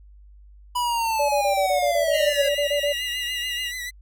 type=linear sweep; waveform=square; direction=down; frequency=987.8 to 542 Hz; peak=-22 dBFS; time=0.75-2.49 s; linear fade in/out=10 ms
type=tone bursts; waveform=sine; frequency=579 Hz; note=D5; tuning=25 cents flat; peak=-20 dBFS; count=14; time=1.19-2.928 s; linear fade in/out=10 ms; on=100 ms; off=26 ms
type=tone; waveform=sine; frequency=2829 Hz; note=F7; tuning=22 cents sharp; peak=-27 dBFS; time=2.1-3.72 s; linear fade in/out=50 ms
type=tone with vibrato; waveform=sawtooth; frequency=1975.5 Hz; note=B6; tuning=in tune; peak=-26 dBFS; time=2.13-3.91 s; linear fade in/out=20 ms; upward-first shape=triangle; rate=6.9 Hz; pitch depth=56 cents each way
effects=added 50 Hz sine -45 dBFS peak until 4.01 s